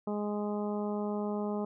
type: harmonic tone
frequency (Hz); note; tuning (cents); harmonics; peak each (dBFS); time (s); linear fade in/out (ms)
207.7; G#3; 0; 1 / 2 / 3 / 4 / 5 / 6; -33 / -36 / -40 / -42 / -46 / -49; 0.07-1.65; 5
effects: none